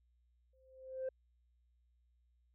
sine tone with exponential growth, 522 Hz, C5, 4 cents flat, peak -33 dBFS, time 0.53-1.09 s, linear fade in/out 5 ms, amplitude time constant 120 ms, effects tanh soft clip ceiling -34 dBFS + added 60 Hz sine -70 dBFS peak until 2.54 s

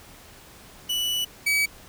40% pulse tone pair in turn, 2960 / 2280 Hz, F#7 / C#7, 0 / +48 cents, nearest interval perfect fourth, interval 452 cents, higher first, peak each -23 / -19 dBFS, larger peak second, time 0.89-1.25 / 1.46-1.66 s, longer first, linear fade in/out 10 ms, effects pink hiss -48 dBFS RMS until 1.88 s

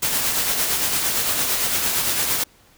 white noise with tremolo, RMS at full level -20 dBFS, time 0.02-2.44 s, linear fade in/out 10 ms, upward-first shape sine, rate 8.8 Hz, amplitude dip 35%, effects pink hiss -54 dBFS RMS until 2.77 s

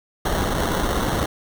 pink noise with sample-and-hold, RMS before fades -22 dBFS, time 0.25-1.26 s, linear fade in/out 5 ms, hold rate 2450 Hz, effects none

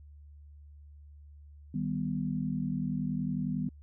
sine chord, Eb augmented, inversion none, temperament equal, 155.56 / 196 / 246.9 Hz, Eb3 / G3 / B3, 0 / 0 / 0 cents, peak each -34 dBFS, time 1.74-3.69 s, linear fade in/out 5 ms, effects added 73 Hz sine -49 dBFS peak until 3.82 s

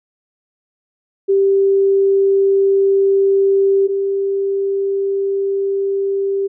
sine tone pair in turn, 392 / 393.5 Hz, G4 / G4, 0 / +7 cents, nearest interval unison, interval 7 cents, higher second, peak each -10 / -15 dBFS, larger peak first, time 1.28-3.88 / 3.88-6.48 s, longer neither, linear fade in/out 20 ms, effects none

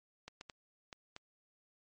clicks, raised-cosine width 0.2 ms, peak -29 dBFS, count 5, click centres 0.28 / 0.411 / 0.498 / 0.928 / 1.164 s, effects MP3 32 kbps

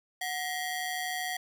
sawtooth ring-modulated tone, 1318.5 Hz, E6, in tune, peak -25 dBFS, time 0.21-1.37 s, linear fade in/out 5 ms, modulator 583 Hz, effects none

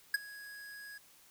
square tone with ADSR envelope, 1661.2 Hz, G#6, in tune, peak -25 dBFS, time 0.14-0.98 s, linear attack 4 ms, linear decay 20 ms, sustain -22 dB, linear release 5 ms, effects white hiss -62 dBFS RMS until 1.3 s

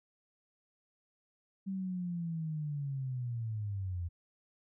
sine linear sweep, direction down, 195.2 to 83.9 Hz, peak -34 dBFS, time 1.66-4.09 s, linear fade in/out 20 ms, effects none

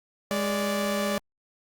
sawtooth tone pair together, 206.3 / 583 Hz, G#3 / D5, -11 / -13 cents, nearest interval octave + tritone, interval 1798 cents, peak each -24 dBFS, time 0.31-1.18 s, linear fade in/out 0 ms, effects Opus 48 kbps

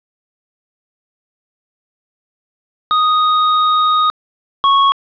square tone pair in turn, 1244.5 / 1104.4 Hz, D#6 / C#6, 0 / -7 cents, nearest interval major second, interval 207 cents, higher first, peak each -11 / -9 dBFS, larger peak second, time 2.91-4.1 / 4.64-4.92 s, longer first, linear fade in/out 0 ms, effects resampled to 11025 Hz + 7-bit

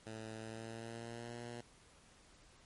10% pulse tone with pitch glide, 110.6 to 119.22 Hz, A2 to A#2, +9 to +39 cents, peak -37 dBFS, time 0.06-1.61 s, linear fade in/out 5 ms, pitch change +130 cents, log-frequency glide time 0.35-1.4 s, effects pink hiss -64 dBFS RMS until 2.65 s + MP3 48 kbps

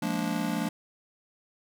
square chord, Bb dominant seventh, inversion second, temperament just, 174.81 / 209.8 / 233.1 / 291.4 Hz, F3 / Ab3 / Bb3 / D4, +2 / +18 / 0 / -13 cents, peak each -34 dBFS, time 0.02-0.69 s, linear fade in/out 5 ms, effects none

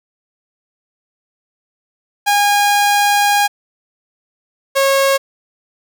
sawtooth tone pair in turn, 817 / 546.2 Hz, G#5 / C#5, -29 / -26 cents, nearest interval perfect fifth, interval 697 cents, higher first, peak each -7 dBFS, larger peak neither, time 2.26-3.48 / 4.75-5.18 s, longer first, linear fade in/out 20 ms, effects none

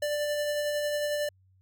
square tone with tremolo, 590 Hz, D5, 8 cents sharp, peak -27 dBFS, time 0.02-1.29 s, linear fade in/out 5 ms, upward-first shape sine, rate 11 Hz, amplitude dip 25%, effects added 94 Hz sine -60 dBFS peak until 1.61 s

